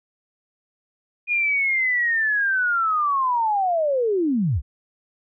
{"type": "linear sweep", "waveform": "sine", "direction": "down", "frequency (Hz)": [2456, 51.91], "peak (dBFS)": -18, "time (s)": [1.27, 4.62], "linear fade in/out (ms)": 50, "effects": []}